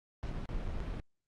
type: noise with dropouts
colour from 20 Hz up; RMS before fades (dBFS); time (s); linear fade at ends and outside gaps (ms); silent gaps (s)
brown; -37; 0.23-1; 0; 0.333-0.337 / 0.456-0.49 / 0.678-0.684 / 0.798-0.803
effects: low-pass 5000 Hz 12 dB/octave + Opus 48 kbps